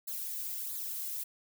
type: noise with flanger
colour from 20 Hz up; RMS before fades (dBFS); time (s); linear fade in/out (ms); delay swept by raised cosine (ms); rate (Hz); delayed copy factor
violet; -38; 0.07-1.24; 10; 0.34 to 2.24; 1.5; -0.8
effects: none